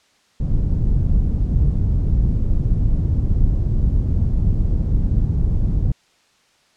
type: low-pass noise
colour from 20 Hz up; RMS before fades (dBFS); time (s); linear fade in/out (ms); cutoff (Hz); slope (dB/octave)
pink; -17; 0.4-5.92; 5; 130; 12
effects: white hiss -58 dBFS RMS until 6.76 s + low-pass 6000 Hz 12 dB/octave